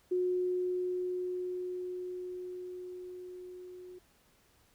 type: tone with level ramp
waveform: sine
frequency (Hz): 362.9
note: F#4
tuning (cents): -34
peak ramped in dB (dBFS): -27 to -46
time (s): 0.11-3.99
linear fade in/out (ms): 10
effects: pink hiss -67 dBFS RMS until 4.74 s